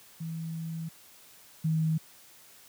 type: tone pair in turn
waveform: sine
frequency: 163.1 / 159.01 Hz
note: E3 / D#3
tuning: -18 / +38 cents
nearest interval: unison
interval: 44 cents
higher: first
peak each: -33 / -24 dBFS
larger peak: second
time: 0.2-0.89 / 1.64-1.98 s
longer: first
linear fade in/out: 10 ms
effects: white hiss -55 dBFS RMS until 2.68 s + high-pass 60 Hz 12 dB/octave